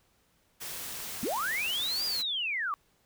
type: noise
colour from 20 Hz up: white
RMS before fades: -39 dBFS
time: 0.6-2.23 s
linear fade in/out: 20 ms
type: linear two-way sweep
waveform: sine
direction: up then down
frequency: 187.2 to 4911 to 1096 Hz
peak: -29 dBFS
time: 1.23-2.74 s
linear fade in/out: 0 ms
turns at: 2.05 s
effects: pink hiss -69 dBFS RMS until 3.05 s